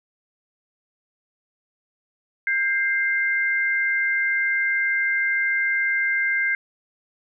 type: tone pair together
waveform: sine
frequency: 1593.5 / 2093 Hz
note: G6 / C7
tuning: +28 / 0 cents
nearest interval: perfect fourth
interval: 472 cents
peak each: -22 dBFS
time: 2.47-6.55 s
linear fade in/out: 2 ms
effects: none